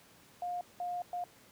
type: tone bursts at uneven times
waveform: sine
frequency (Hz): 710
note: F5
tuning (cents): +28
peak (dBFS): -34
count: 3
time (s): 0.42-0.61 / 0.8-1.02 / 1.13-1.24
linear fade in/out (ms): 2
effects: pink hiss -60 dBFS RMS until 1.51 s + high-pass 100 Hz 12 dB/octave